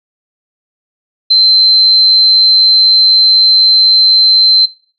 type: tone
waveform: sine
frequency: 4098 Hz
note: C8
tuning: 37 cents flat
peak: -4 dBFS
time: 1.3-4.66 s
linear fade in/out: 10 ms
effects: noise-tail reverb RT60 0.5 s tail -23 dB re dry